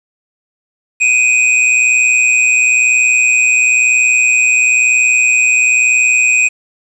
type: tone with amplitude modulation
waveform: square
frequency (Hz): 2498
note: D#7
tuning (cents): +6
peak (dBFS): -6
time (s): 1-6.49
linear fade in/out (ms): 20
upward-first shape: sine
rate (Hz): 121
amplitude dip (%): 60
effects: resampled to 22050 Hz + 7-bit